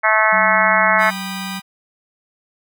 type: harmonic tone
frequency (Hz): 217.3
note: A3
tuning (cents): -21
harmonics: 3 / 4 / 5 / 6 / 7 / 8 / 9 / 10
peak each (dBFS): -20 / -20 / -20 / -20 / -20 / -20 / -20 / -20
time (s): 0.03-1.11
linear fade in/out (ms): 20
type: tone with pitch glide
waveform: sine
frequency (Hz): 190.6 to 189.17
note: G3 to F#3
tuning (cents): -48 to +39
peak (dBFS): -27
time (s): 0.32-1.6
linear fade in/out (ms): 10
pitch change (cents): -13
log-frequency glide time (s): 0.53-1.18
type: chord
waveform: 15% pulse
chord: G augmented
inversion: none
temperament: just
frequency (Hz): 784 / 980 / 1225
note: G5 / B5 / D#6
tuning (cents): 0 / -14 / -27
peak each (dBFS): -25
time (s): 0.98-1.62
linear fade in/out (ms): 50
effects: none